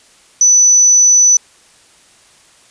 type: tone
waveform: sine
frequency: 5980 Hz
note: F#8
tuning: 17 cents sharp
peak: -5 dBFS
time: 0.41-1.37 s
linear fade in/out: 2 ms
effects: white hiss -47 dBFS RMS until 2.7 s + resampled to 22050 Hz